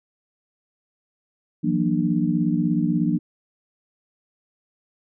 sine tone cluster, 165.7 / 182.2 / 234.8 / 298.2 Hz, E3 / F#3 / A#3 / D4, +9 / -26 / +13 / +27 cents, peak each -24 dBFS, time 1.63-3.19 s, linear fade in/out 20 ms, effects none

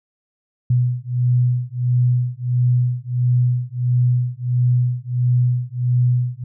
sine beating tone pair, 122.9 / 124.4 Hz, B2 / B2, -8 / +13 cents, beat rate 1.5 Hz, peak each -18 dBFS, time 0.7-6.44 s, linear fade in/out 5 ms, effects none

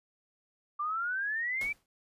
sine exponential sweep, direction up, 1167 to 2349 Hz, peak -30 dBFS, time 0.79-1.73 s, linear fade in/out 10 ms
pink noise with exponential decay, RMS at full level -41 dBFS, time 1.61-1.86 s, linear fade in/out 2 ms, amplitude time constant 53 ms
effects resampled to 32000 Hz

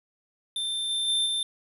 square tone with level steps, 3571 Hz, A7, 25 cents sharp, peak -28 / -26 / -23 / -26 dBFS, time 0.56-1.43 s, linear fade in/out 2 ms, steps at 0.89 / 1.07 / 1.25 s, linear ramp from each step 20 ms, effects resampled to 32000 Hz + 9-bit

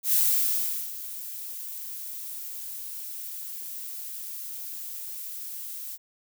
violet noise with ADSR envelope, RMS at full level -21 dBFS, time 0.03-5.98 s, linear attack 96 ms, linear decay 780 ms, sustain -16 dB, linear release 38 ms, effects none

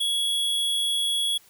square tone, 3349 Hz, G#7, 14 cents sharp, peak -23 dBFS, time 0-1.38 s, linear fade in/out 10 ms, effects white hiss -56 dBFS RMS until 1.49 s

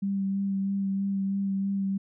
sine tone with vibrato, 196 Hz, G3, in tune, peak -25 dBFS, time 0.02-1.98 s, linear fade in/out 10 ms, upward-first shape sine, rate 3.1 Hz, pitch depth 16 cents each way, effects none

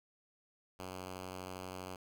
5% pulse tone, 92.5 Hz, F#2, in tune, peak -32 dBFS, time 0.79-1.96 s, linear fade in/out 5 ms, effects none

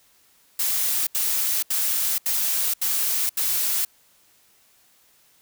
blue noise bursts, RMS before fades -23 dBFS, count 6, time 0.59-3.85 s, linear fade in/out 5 ms, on 480 ms, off 76 ms, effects white hiss -59 dBFS RMS until 5.41 s

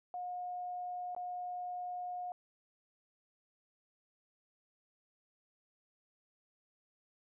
sine tone with dropouts, 719 Hz, F#5, 50 cents flat, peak -38 dBFS, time 0.14-2.32 s, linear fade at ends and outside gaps 1 ms, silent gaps 1.149-1.164 s, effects none

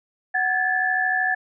sine tone cluster, 744 / 1665 / 1738 Hz, F#5 / G#6 / A6, +9 / +4 / -22 cents, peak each -25 / -27 / -21 dBFS, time 0.34-1.35 s, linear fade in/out 10 ms, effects none

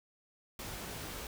pink noise with comb filter, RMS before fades -43 dBFS, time 0.59-1.27 s, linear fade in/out 2 ms, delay 19 ms, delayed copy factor +0.55, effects none

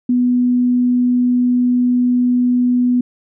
sine tone, 246.9 Hz, B3, in tune, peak -11 dBFS, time 0.09-3.01 s, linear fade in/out 5 ms, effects none

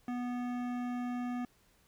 sine tone with hard clipping, 245.4 Hz, B3, 11 cents flat, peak -36 dBFS, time 0.08-1.45 s, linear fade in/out 2 ms, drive 15 dB, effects pink hiss -68 dBFS RMS until 1.87 s

